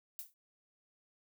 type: noise with exponential decay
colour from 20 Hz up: violet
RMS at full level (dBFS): -40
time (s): 0.19-0.34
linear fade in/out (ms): 0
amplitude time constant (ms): 32
effects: none